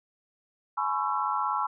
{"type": "tone cluster", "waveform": "sine", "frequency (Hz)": [846, 1005, 1101, 1335], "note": ["G#5", "B5", "C#6", "E6"], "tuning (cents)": [32, 30, -12, 22], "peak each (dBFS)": -31, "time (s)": [0.77, 1.67], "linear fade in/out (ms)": 10, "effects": []}